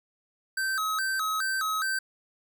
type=tone with vibrato; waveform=square; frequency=1409 Hz; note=F6; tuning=15 cents sharp; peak=-27 dBFS; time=0.57-1.99 s; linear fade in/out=5 ms; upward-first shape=square; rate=2.4 Hz; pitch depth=170 cents each way; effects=none